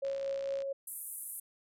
sine tone with tremolo, 549 Hz, C#5, 17 cents flat, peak -31 dBFS, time 0.02-0.73 s, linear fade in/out 10 ms, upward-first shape triangle, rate 4.4 Hz, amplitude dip 35%
click train, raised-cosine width 0.2 ms, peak -33 dBFS, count 36, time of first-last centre 0.05-0.621 s, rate 61.3 Hz
pink band-pass noise, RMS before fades -43 dBFS, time 0.87-1.4 s, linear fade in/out 5 ms, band 9300 to 13000 Hz, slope 48 dB/octave
effects none

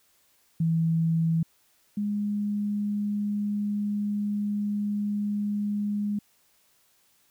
sine tone pair in turn, 163.7 / 206.2 Hz, E3 / G#3, -12 / -12 cents, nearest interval major third, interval 400 cents, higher second, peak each -21 / -25 dBFS, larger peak first, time 0.6-1.43 / 1.97-6.19 s, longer second, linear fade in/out 5 ms, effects white hiss -65 dBFS RMS until 7.3 s

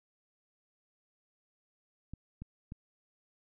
clicks, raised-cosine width 5 ms, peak -30 dBFS, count 3, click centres 2.136 / 2.42 / 2.721 s, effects none

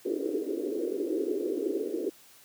pink band-pass noise, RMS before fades -31 dBFS, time 0.05-2.1 s, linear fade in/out 10 ms, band 310 to 450 Hz, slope 48 dB/octave, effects white hiss -56 dBFS RMS until 2.44 s + high-pass 80 Hz 12 dB/octave

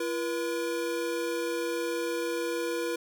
square tone pair together, 340 / 481.3 Hz, F4 / B4, -46 / -45 cents, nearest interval tritone, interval 601 cents, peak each -33 / -32 dBFS, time 0-2.96 s, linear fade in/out 5 ms, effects none

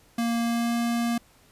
square tone with pitch glide, 233.1 to 235 Hz, A#3 to A#3, 0 to +14 cents, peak -24 dBFS, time 0.18-1.18 s, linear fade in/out 5 ms, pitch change +14 cents, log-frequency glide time 0.4-0.75 s, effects pink hiss -58 dBFS RMS until 1.51 s + resampled to 32000 Hz

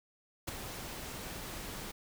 pink noise with ADSR envelope, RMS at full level -35 dBFS, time 0.47-1.92 s, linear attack 14 ms, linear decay 12 ms, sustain -8 dB, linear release 15 ms, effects none

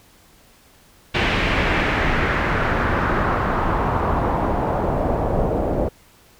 pink noise with low-pass filter sweep, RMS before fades -20 dBFS, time 1.14-5.89 s, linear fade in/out 10 ms, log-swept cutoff 2700 to 560 Hz, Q 1.8, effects pink hiss -52 dBFS RMS until 6.39 s

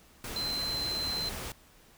sine tone in noise, 4089 Hz, C8, 41 cents flat, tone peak -31 dBFS, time 0.36-1.29 s, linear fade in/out 2 ms, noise pink, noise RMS -39 dBFS, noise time 0.24-1.52 s, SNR +5 dB, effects pink hiss -59 dBFS RMS until 1.97 s

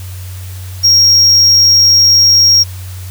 triangle tone, 5588 Hz, F8, in tune, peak -3 dBFS, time 0.83-2.64 s, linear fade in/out 20 ms, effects added 92 Hz sine -23 dBFS peak until 3.1 s + white hiss -35 dBFS RMS until 3.1 s

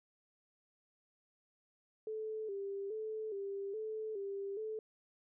sine tone with vibrato, 415.3 Hz, G#4, in tune, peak -38 dBFS, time 2.07-4.79 s, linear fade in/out 2 ms, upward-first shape square, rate 1.2 Hz, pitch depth 82 cents each way, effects none

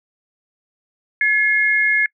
sine tone pair together, 1706.3 / 2148 Hz, G#6 / C7, +46 / +45 cents, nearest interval major third, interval 399 cents, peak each -16 dBFS, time 1.21-2.06 s, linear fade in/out 2 ms, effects noise-tail reverb RT60 0.1 s tail -26 dB re dry

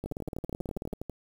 two click trains, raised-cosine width 2 ms, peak -22 / -22 dBFS, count 17 / 14, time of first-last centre 0.06-0.93 / 0.04-1.097 s, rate 18.4 / 12.3 Hz, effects 8-bit

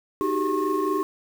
sine tone cluster, 310.9 / 376.4 / 400.4 / 1082 Hz, D#4 / F#4 / G4 / C#6, -1 / +30 / +37 / -42 cents, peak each -26 dBFS, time 0.21-1.03 s, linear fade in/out 0 ms, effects tanh soft clip ceiling -15 dBFS + 7-bit

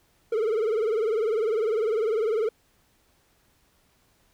triangle tone with vibrato, 440 Hz, A4, in tune, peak -20 dBFS, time 0.32-2.49 s, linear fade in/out 5 ms, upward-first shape triangle, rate 20 Hz, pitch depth 140 cents each way, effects pink hiss -65 dBFS RMS until 4.33 s

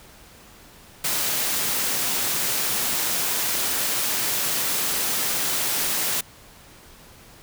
white high-pass noise, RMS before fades -24 dBFS, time 1.04-6.21 s, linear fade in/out 5 ms, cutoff 110 Hz, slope 96 dB/octave, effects pink hiss -48 dBFS RMS until 7.42 s

